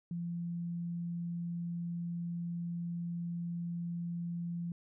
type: tone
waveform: sine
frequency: 171.5 Hz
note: F3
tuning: 31 cents flat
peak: -35 dBFS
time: 0.11-4.72 s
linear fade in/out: 2 ms
effects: none